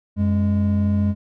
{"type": "tone pair together", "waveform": "triangle", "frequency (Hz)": [91.7, 205.9], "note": ["F#2", "G#3"], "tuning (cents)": [-15, -15], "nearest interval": "octave + major second", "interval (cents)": 1400, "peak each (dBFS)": -17, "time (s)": [0.16, 1.15], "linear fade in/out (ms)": 50, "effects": []}